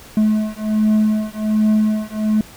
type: beating tone pair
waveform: triangle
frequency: 214.2 / 215.5 Hz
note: A3 / A3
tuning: -46 / -36 cents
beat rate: 1.3 Hz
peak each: -15 / -15 dBFS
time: 0.17-2.41 s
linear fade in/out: 2 ms
effects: pink hiss -41 dBFS RMS until 2.56 s